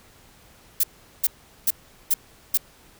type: noise bursts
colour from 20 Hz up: violet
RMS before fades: -19 dBFS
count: 5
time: 0.8-2.575 s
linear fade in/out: 5 ms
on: 35 ms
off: 400 ms
effects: pink hiss -53 dBFS RMS until 2.99 s